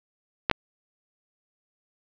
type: clicks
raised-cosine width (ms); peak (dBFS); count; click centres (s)
0.3; -4; 2; 0.498 / 0.513
effects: low-pass 4000 Hz 12 dB/octave